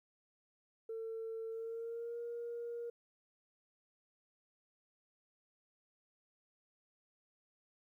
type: tone with pitch glide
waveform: sine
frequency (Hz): 450 to 471.6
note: A4 to A#4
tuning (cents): +39 to +20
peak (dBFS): -39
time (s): 0.89-2.9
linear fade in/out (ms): 5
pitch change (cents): +81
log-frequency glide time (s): 1.51-2.18
effects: tanh soft clip ceiling -36 dBFS + 13-bit